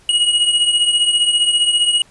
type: beating tone pair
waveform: square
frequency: 2884 / 2899 Hz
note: F#7 / F#7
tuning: -45 / -36 cents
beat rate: 15 Hz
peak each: -20 / -14 dBFS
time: 0.09-2.02 s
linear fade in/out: 2 ms
effects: pink hiss -50 dBFS RMS until 2.1 s + resampled to 24000 Hz